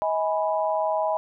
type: chord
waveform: sine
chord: G# minor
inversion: second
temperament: equal with one note detuned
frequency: 636.1 / 830.6 / 987.8 Hz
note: D#5 / G#5 / B5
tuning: +38 / 0 / 0 cents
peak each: -24 / -27 / -28 dBFS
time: 0.02-1.17 s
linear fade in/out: 0 ms
effects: none